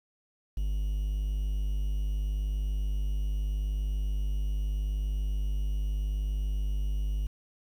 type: tone with quantisation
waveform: triangle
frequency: 50.4 Hz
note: G1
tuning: 49 cents sharp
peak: -25 dBFS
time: 0.57-7.27 s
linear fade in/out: 5 ms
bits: 9
effects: none